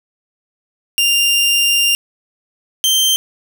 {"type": "tone pair in turn", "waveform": "sawtooth", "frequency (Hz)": [2794, 3136], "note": ["F7", "G7"], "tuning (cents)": [0, 0], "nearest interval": "major second", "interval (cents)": 200, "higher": "second", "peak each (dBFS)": -8, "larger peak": "neither", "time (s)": [[0.98, 1.95], [2.84, 3.16]], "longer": "first", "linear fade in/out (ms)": 0, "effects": []}